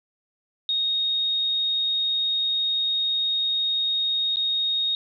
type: tone with dropouts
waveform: sine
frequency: 3729 Hz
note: A#7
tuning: in tune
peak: -21 dBFS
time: 0.69-4.95 s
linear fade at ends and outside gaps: 1 ms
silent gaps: 4.359-4.369 s
effects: none